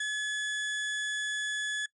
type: tone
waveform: 35% pulse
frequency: 1707 Hz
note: G#6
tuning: 47 cents sharp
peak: -28 dBFS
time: 0-1.86 s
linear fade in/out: 5 ms
effects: noise-tail reverb RT60 0.1 s tail -23 dB re dry + resampled to 24000 Hz